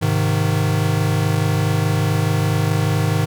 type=chord; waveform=square; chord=Ab major; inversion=none; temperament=equal; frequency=103.83 / 130.81 / 155.56 Hz; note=Ab2 / C3 / Eb3; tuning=0 / 0 / 0 cents; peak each=-20 / -24 / -20 dBFS; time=0.01-3.26 s; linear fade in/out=20 ms; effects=none